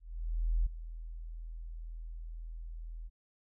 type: tone with ADSR envelope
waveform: sine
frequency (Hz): 41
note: E1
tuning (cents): -9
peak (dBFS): -25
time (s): 0-3.1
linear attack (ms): 660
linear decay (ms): 8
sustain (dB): -15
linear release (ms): 37
effects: none